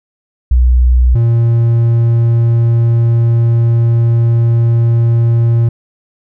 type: tone pair in turn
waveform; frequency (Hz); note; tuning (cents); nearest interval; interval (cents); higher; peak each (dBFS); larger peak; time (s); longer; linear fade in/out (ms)
sine / triangle; 61.74 / 116.55; B1 / A#2; 0 / 0; major seventh; 1100; second; -5; neither; 0.51-1.15 / 1.15-5.69; second; 5
effects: none